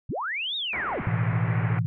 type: linear two-way sweep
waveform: sine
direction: up then down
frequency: 50 to 3805 to 50 Hz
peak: -27 dBFS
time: 0.09-1.02 s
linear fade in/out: 5 ms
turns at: 0.56 s
type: low-pass noise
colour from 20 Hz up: white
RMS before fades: -35 dBFS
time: 0.73-1.79 s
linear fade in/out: 0 ms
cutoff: 2200 Hz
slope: 48 dB/octave
type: chord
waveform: sine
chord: A suspended second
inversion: none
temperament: just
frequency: 110 / 123.75 / 165 Hz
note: A2 / B2 / E3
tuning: 0 / +4 / +2 cents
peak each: -25 / -27 / -28 dBFS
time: 1.07-1.86 s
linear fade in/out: 0 ms
effects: none